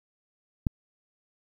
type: click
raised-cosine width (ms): 5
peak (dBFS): -12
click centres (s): 0.668
effects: 9-bit